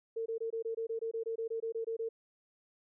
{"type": "tone bursts", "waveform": "sine", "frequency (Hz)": 453.2, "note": "A#4", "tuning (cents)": -49, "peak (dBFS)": -33, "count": 16, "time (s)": [0.16, 2.09], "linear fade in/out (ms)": 10, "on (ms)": 100, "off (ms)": 22, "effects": []}